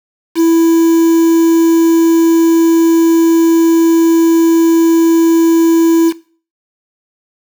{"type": "tone with quantisation", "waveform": "triangle", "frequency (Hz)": 330.4, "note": "E4", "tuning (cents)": 4, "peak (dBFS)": -4, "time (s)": [0.35, 6.13], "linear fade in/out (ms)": 50, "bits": 4, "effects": ["noise-tail reverb RT60 0.4 s tail -18 dB re dry"]}